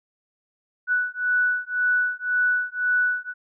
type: beating tone pair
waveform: sine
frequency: 1480 / 1481.9 Hz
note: F#6 / F#6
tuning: 0 / +2 cents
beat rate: 1.9 Hz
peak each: -23 dBFS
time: 0.87-3.34 s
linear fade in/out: 50 ms
effects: none